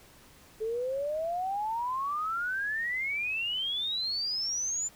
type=exponential sweep; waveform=sine; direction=up; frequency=430 to 7200 Hz; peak=-29 dBFS; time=0.6-4.89 s; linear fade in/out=20 ms; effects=pink hiss -56 dBFS RMS until 4.95 s